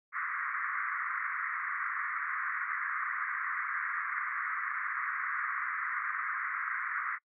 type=band-pass noise; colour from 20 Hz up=pink; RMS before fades=-35 dBFS; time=0.12-7.19 s; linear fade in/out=50 ms; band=1100 to 2100 Hz; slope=96 dB/octave; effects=noise-tail reverb RT60 0.1 s tail -26 dB re dry